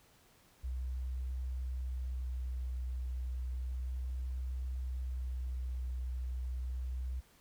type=tone with vibrato; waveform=sine; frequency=63.2 Hz; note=B1; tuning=41 cents sharp; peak=-34 dBFS; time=0.63-7.21 s; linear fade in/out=20 ms; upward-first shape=sine; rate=0.32 Hz; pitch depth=15 cents each way; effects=tanh soft clip ceiling -31 dBFS + pink hiss -65 dBFS RMS until 7.4 s